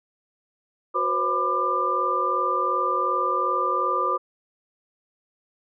sine tone cluster, 366.6 / 494.3 / 537 / 1000 / 1192 Hz, F#4 / B4 / C5 / B5 / D6, -16 / +1 / +45 / +21 / +25 cents, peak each -31 / -31 / -31 / -30 / -22 dBFS, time 0.94-4.18 s, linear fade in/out 20 ms, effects none

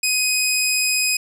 15% pulse tone, 2509 Hz, D#7, 14 cents sharp, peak -10 dBFS, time 0.03-1.17 s, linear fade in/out 5 ms, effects none

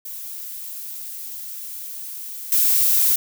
violet noise with level steps, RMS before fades -33 / -17 dBFS, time 0.05-3.16 s, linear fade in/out 5 ms, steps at 2.52 s, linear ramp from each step 2 ms, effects none

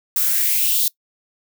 violet noise with high-pass filter sweep, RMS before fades -18 dBFS, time 0.16-0.88 s, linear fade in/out 2 ms, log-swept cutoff 1200 to 3900 Hz, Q 3.9, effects noise-tail reverb RT60 0.1 s tail -22 dB re dry

